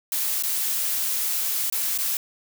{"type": "noise with dropouts", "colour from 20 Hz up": "blue", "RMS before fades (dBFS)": -25, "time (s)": [0.12, 2.17], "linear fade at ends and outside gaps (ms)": 1, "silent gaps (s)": [[0.425, 0.435], [1.7, 1.724], [1.977, 1.986]], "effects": []}